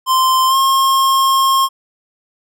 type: tone with pitch glide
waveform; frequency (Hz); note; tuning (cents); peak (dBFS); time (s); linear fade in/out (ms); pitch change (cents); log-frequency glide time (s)
square; 1041 to 1073.4; C6 to C6; -9 to +44; -11; 0.06-1.69; 50; +53; 0.47-0.56
effects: none